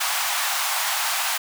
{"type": "high-pass noise", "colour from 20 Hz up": "pink", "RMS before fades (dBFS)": -24, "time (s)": [0, 1.38], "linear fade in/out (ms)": 10, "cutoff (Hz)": 720, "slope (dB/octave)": 48, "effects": []}